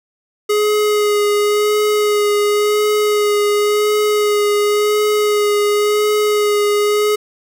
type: tone with vibrato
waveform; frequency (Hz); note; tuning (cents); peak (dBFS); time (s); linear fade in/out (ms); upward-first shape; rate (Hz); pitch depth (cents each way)
square; 417.5; G#4; +9; -13; 0.49-7.16; 10; sine; 0.93; 17
effects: none